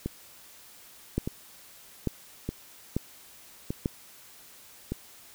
two click trains, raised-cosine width 3 ms, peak -17 / -13 dBFS, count 5 / 4, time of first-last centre 0.06-4.92 / 1.18-3.859 s, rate 0.823 / 1.12 Hz, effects white hiss -52 dBFS RMS until 5.34 s

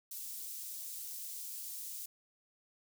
white high-pass noise, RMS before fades -44 dBFS, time 0.11-2.06 s, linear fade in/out 5 ms, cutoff 6300 Hz, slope 12 dB/octave, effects none

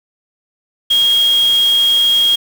sine tone in noise, 3262 Hz, G#7, 32 cents flat, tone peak -9 dBFS, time 0.9-2.36 s, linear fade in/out 10 ms, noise white, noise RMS -27 dBFS, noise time 0.9-2.36 s, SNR +15 dB, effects none

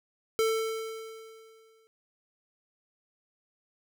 square tone with exponential decay, 445 Hz, A4, 20 cents sharp, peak -23 dBFS, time 0.39-1.87 s, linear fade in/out 0 ms, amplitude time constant 320 ms, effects none

